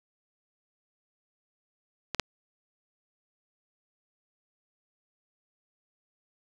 clicks, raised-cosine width 0.2 ms, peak -13 / -6 dBFS, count 2, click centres 2.147 / 2.197 s, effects 7-bit

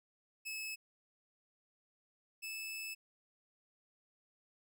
sawtooth tone pair in turn, 2593 / 2617 Hz, E7 / E7, -29 / -13 cents, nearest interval unison, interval 16 cents, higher second, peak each -37 / -38 dBFS, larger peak first, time 0.45-0.76 / 2.42-2.95 s, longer second, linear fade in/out 20 ms, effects none

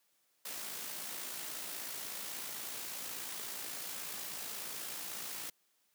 white noise with amplitude modulation, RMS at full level -41 dBFS, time 0.45-5.5 s, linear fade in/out 5 ms, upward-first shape sine, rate 56.4 Hz, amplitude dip 35%, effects white hiss -75 dBFS RMS until 5.94 s + high-pass 150 Hz 12 dB/octave

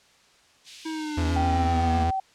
pink high-pass noise, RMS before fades -42 dBFS, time 0.64-1.4 s, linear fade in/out 50 ms, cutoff 2700 Hz, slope 24 dB/octave
square linear sweep, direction down, 322 to 233.2 Hz, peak -30 dBFS, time 0.85-2.04 s, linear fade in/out 10 ms
45% pulse tone with vibrato, 82.41 Hz, E2, in tune, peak -23 dBFS, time 1.17-2.11 s, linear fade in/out 10 ms, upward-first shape sine, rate 7.8 Hz, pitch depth 50 cents each way
sine tone with pitch glide, 778 to 767.3 Hz, G5 to G5, -13 to -37 cents, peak -24 dBFS, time 1.36-2.2 s, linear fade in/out 5 ms, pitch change -24 cents, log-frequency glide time 1.62-1.91 s
effects white hiss -58 dBFS RMS until 2.34 s + low-pass 6000 Hz 12 dB/octave

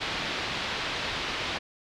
white low-pass noise, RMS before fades -32 dBFS, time 0-1.59 s, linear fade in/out 20 ms, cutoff 4000 Hz, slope 24 dB/octave, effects none

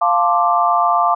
sine chord, D minor seventh, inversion first, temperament equal, 698.5 / 880 / 1046.5 / 1174.7 Hz, F5 / A5 / C6 / D6, 0 / 0 / 0 / 0 cents, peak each -16 / -19 / -20 / -16 dBFS, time 0.01-1.15 s, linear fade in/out 10 ms, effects none

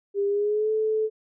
sine tone with pitch glide, 401.4 to 435.2 Hz, G4 to A4, +41 to -19 cents, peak -21 dBFS, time 0.14-1.1 s, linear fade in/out 50 ms, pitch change +140 cents, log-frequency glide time 0.27-0.71 s, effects none

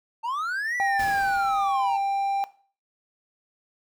triangle linear two-way sweep, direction up then down, 880 to 1975.5 to 880 Hz, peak -24 dBFS, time 0.23-1.98 s, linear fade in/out 20 ms, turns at 0.76 s
triangle tone, 791 Hz, G5, 15 cents sharp, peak -20 dBFS, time 0.8-2.44 s, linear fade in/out 0 ms
pink noise with exponential decay, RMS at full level -35 dBFS, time 0.99-2.37 s, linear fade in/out 5 ms, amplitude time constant 300 ms
effects noise-tail reverb RT60 0.4 s tail -17 dB re dry

